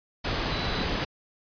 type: tone in noise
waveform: sine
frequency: 3967 Hz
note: B7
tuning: 7 cents sharp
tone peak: -37 dBFS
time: 0.51-0.84 s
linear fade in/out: 10 ms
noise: pink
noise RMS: -28 dBFS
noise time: 0.24-1.05 s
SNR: -12 dB
effects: resampled to 11025 Hz